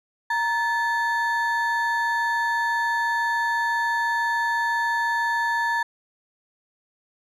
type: ring-modulated tone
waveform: triangle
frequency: 1336 Hz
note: E6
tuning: 23 cents sharp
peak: -16 dBFS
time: 0.3-5.83 s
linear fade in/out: 5 ms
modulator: 403 Hz
effects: none